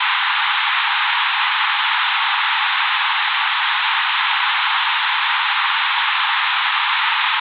pink band-pass noise, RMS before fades -18 dBFS, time 0-7.4 s, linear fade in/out 5 ms, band 830 to 3800 Hz, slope 96 dB/octave, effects none

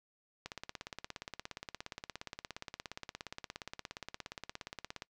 click train, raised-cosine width 0.2 ms, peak -24 dBFS, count 79, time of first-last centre 0.46-5.021 s, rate 17.1 Hz, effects noise-tail reverb RT60 0.1 s tail -23 dB re dry

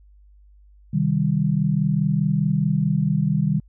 sine chord, C minor, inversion none, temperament equal, 130.81 / 155.56 / 196 Hz, C3 / Eb3 / G3, 0 / 0 / 0 cents, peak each -25 / -20 / -22 dBFS, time 0.93-3.6 s, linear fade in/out 10 ms, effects added 50 Hz sine -48 dBFS peak until 3.68 s

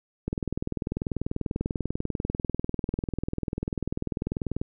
click train, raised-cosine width 3 ms, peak -15 dBFS, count 89, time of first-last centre 0.28-4.615 s, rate 20.3 Hz, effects none

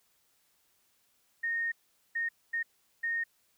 sine tone bursts at uneven times, 1847 Hz, A#6, 16 cents flat, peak -29 dBFS, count 4, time 1.43-1.72 / 2.15-2.29 / 2.53-2.63 / 3.03-3.24 s, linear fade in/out 10 ms, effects white hiss -71 dBFS RMS until 3.57 s

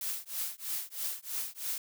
blue noise with tremolo, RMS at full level -33 dBFS, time 0.01-1.78 s, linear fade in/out 2 ms, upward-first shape triangle, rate 3.1 Hz, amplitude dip 100%, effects none

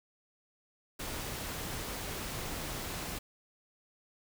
pink noise, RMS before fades -39 dBFS, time 0.99-3.19 s, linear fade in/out 10 ms, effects none

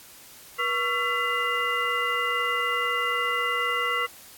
sine tone cluster, 484.2 / 1119 / 1355 / 2012 / 2808 Hz, B4 / C#6 / E6 / B6 / F7, -34 / +16 / +47 / +32 / +9 cents, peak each -33 / -30 / -29 / -27 / -32 dBFS, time 0.58-4.07 s, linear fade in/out 20 ms, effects white hiss -48 dBFS RMS until 4.37 s + AAC 64 kbps

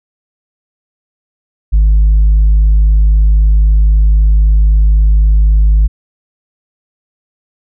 sine tone with tanh clipping, 51.91 Hz, G#1, in tune, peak -5 dBFS, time 1.72-5.88 s, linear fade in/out 20 ms, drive 1 dB, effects none

